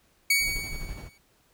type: tone with exponential decay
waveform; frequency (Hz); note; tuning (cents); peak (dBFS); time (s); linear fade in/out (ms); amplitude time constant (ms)
sawtooth; 2248; C#7; +24; -15; 0.3-1.18; 5; 190
type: noise with tremolo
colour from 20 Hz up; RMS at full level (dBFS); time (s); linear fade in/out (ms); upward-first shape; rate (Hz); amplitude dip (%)
brown; -35; 0.39-1.1; 50; square; 12; 40
effects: pink hiss -65 dBFS RMS until 1.53 s